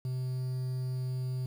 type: tone with quantisation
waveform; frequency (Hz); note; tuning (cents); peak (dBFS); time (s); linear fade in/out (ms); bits
triangle; 128.2; C3; -35; -29; 0.05-1.46; 2; 9
effects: none